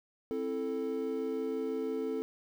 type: chord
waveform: triangle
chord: A minor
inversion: first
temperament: just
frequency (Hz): 264 / 330 / 440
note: C4 / E4 / A4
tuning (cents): +16 / +2 / 0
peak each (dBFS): -35 / -38 / -32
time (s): 0.31-2.22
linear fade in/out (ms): 0
effects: 10-bit